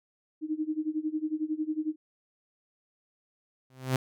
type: tone with tremolo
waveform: sine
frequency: 310 Hz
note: D#4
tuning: 6 cents flat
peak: -25 dBFS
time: 0.41-1.96 s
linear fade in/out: 50 ms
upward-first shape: sine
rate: 11 Hz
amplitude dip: 90%
type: tone with exponential growth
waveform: sawtooth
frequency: 130 Hz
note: C3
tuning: 11 cents flat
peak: -17 dBFS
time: 3.7-3.96 s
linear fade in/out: 2 ms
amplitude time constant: 56 ms
effects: none